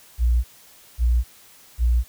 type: tone bursts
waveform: sine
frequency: 59.6 Hz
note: A#1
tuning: 39 cents sharp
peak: -15 dBFS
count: 3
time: 0.18-2.04 s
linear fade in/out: 50 ms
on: 260 ms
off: 540 ms
effects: white hiss -50 dBFS RMS until 2.08 s